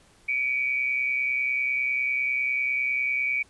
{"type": "tone pair together", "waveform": "sine", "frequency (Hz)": [2281, 2411], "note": ["C#7", "D7"], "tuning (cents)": [49, 45], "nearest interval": "minor second", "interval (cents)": 96, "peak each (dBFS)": [-24, -30], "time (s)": [0.28, 3.43], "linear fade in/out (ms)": 10, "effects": ["pink hiss -58 dBFS RMS until 3.49 s", "resampled to 24000 Hz"]}